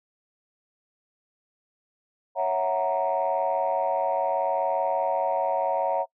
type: chord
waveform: sine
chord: F# dominant seventh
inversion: second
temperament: equal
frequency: 554.4 / 659.3 / 740 / 932.3 Hz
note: C#5 / E5 / F#5 / A#5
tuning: 0 / 0 / 0 / 0 cents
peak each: -27 dBFS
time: 2.35-6.06 s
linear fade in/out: 50 ms
effects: noise-tail reverb RT60 0.1 s tail -25 dB re dry + tanh soft clip ceiling -15 dBFS